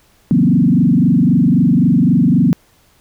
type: tone with frequency modulation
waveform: sine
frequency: 207.7 Hz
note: G#3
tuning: in tune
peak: -8 dBFS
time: 0.31-2.53 s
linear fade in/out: 0 ms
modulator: 23.8 Hz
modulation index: 2.6
effects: pink hiss -53 dBFS RMS until 3 s